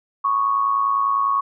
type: tone with amplitude modulation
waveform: sine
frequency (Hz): 1108.7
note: C#6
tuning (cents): 0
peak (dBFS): -14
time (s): 0.24-1.41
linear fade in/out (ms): 10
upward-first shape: sine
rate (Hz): 110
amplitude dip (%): 55
effects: none